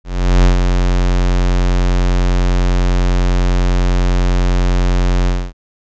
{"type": "tone with ADSR envelope", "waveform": "square", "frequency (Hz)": 45, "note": "F#1", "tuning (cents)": -47, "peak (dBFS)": -6, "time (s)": [0.04, 5.53], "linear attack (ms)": 400, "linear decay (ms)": 120, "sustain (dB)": -5, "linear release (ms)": 260, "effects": ["resampled to 16000 Hz"]}